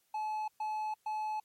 triangle tone bursts, 859 Hz, A5, 42 cents flat, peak -31 dBFS, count 3, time 0.14-1.4 s, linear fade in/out 5 ms, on 340 ms, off 120 ms, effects white hiss -74 dBFS RMS until 1.44 s + MP3 64 kbps

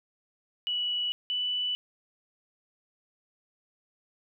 sine tone pair in turn, 2943 / 2975 Hz, F#7 / F#7, -10 / +9 cents, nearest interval unison, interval 19 cents, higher second, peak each -27 dBFS, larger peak neither, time 0.67-1.12 / 1.3-1.75 s, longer neither, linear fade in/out 0 ms, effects none

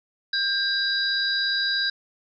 sine tone cluster, 1593 / 3920 / 4857 Hz, G6 / B7 / D#8, +27 / -14 / -43 cents, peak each -25 / -26 / -27 dBFS, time 0.33-1.9 s, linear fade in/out 5 ms, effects none

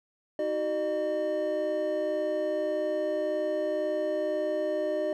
triangle tone cluster, 316.3 / 378.1 / 606 Hz, D#4 / F#4 / D#5, +29 / +38 / -46 cents, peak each -33 / -32 / -26 dBFS, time 0.39-5.13 s, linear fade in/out 2 ms, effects none

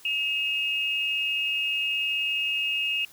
sine tone pair together, 2564 / 2825 Hz, E7 / F7, -49 / +19 cents, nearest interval major second, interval 168 cents, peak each -27 dBFS, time 0.05-3.05 s, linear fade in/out 2 ms, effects white hiss -52 dBFS RMS until 3.12 s

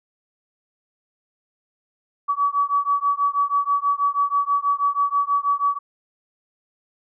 sine beating tone pair, 1137 / 1143.2 Hz, C#6 / D6, +44 / -47 cents, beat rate 6.2 Hz, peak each -21 dBFS, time 2.28-5.79 s, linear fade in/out 20 ms, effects none

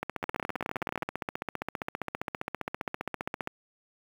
two click trains, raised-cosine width 0.5 ms, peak -16 / -16 dBFS, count 53 / 16, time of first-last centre 0.03-3.474 / 0.24-1.029 s, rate 15.1 / 19 Hz, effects high-pass 100 Hz 12 dB/octave + 7-bit

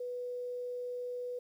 sine tone, 492.8 Hz, B4, 4 cents flat, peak -36 dBFS, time 0-1.39 s, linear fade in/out 5 ms, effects 11-bit

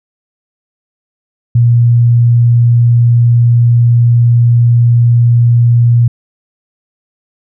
sine tone, 118.9 Hz, A#2, 35 cents sharp, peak -4 dBFS, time 1.55-6.08 s, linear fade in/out 5 ms, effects none

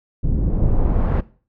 brown noise with low-pass filter sweep, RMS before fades -17 dBFS, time 0.23-1.21 s, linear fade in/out 10 ms, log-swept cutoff 250 to 1500 Hz, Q 0.84, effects noise-tail reverb RT60 0.4 s tail -19 dB re dry

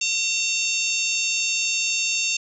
harmonic tone, 908 Hz, A#5, 46 cents flat, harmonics 3 / 4 / 5 / 6 / 7 / 8, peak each -24 / -30 / -32 / -32 / -28 / -29 dBFS, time 0.01-2.37 s, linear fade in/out 5 ms, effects none

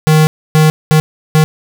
square tone bursts at uneven times, 155.56 Hz, D#3, in tune, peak -6 dBFS, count 4, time 0.07-0.27 / 0.55-0.7 / 0.91-1 / 1.35-1.44 s, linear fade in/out 0 ms, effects none

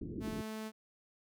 white low-pass noise, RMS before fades -42 dBFS, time 0.01-0.42 s, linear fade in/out 5 ms, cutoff 390 Hz, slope 48 dB/octave
sawtooth tone, 218.2 Hz, A3, 14 cents flat, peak -36 dBFS, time 0.2-0.72 s, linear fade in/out 50 ms
effects none

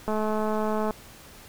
click train, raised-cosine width 1 ms, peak -15 dBFS, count 179, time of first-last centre 0.08-0.908 s, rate 215 Hz, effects pink hiss -48 dBFS RMS until 1.48 s

